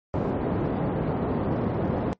pink band-pass noise, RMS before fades -26 dBFS, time 0.14-2.13 s, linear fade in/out 0 ms, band 110 to 620 Hz, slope 12 dB/octave, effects noise-tail reverb RT60 0.1 s tail -20 dB re dry + MP3 32 kbps

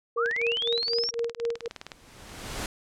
sine tone with tremolo, 467.1 Hz, A#4, 3 cents sharp, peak -24 dBFS, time 0.16-1.68 s, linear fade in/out 5 ms, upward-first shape sine, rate 4 Hz, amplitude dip 100%
sine linear sweep, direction up, 1108.7 to 5660 Hz, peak -26 dBFS, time 0.17-1.11 s, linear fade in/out 10 ms
click train, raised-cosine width 0.2 ms, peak -20 dBFS, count 33, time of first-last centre 0.26-1.918 s, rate 19.3 Hz
pink noise with exponential growth, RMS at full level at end -31 dBFS, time 1.55-2.66 s, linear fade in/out 2 ms, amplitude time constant 240 ms
effects low-pass 10000 Hz 12 dB/octave

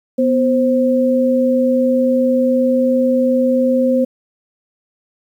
sine tone pair together, 247.7 / 524.9 Hz, B3 / C5, +5 / +5 cents, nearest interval octave + minor second, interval 1300 cents, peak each -14 dBFS, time 0.18-4.05 s, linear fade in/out 10 ms, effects 8-bit

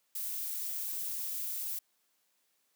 violet noise, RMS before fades -37 dBFS, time 0.15-1.79 s, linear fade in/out 5 ms, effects white hiss -75 dBFS RMS until 2.75 s + high-pass 200 Hz 12 dB/octave

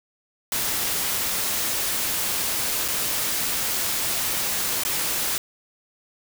white noise with dropouts, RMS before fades -25 dBFS, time 0.52-5.38 s, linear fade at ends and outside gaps 1 ms, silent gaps 2.88-2.884 / 4.836-4.85 s, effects none

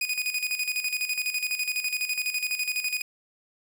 sawtooth tone with tremolo, 2481 Hz, D#7, 6 cents flat, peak -21 dBFS, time 0.01-3.02 s, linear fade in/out 5 ms, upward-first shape square, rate 12 Hz, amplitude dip 65%, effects none

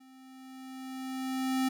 square tone with level ramp, 261.6 Hz, C4, in tune, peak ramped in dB -55 to -26 dBFS, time 0-1.69 s, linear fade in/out 10 ms, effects none

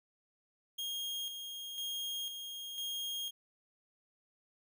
40% pulse tone with tremolo, 3245 Hz, G#7, 41 cents flat, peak -36 dBFS, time 0.78-3.31 s, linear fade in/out 10 ms, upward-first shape square, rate 1 Hz, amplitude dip 45%, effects none

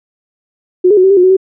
sine tone with pitch steps, 364.4 / 417.7 / 369.2 / 383.1 / 398.2 / 359.3 / 373 / 380.7 Hz, F#4 / G#4 / F#4 / G4 / G4 / F4 / F#4 / F#4, -26 / +10 / -4 / -40 / +27 / +49 / +14 / +49 cents, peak -4 dBFS, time 0.84-1.368 s, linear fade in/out 10 ms, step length 66 ms, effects none

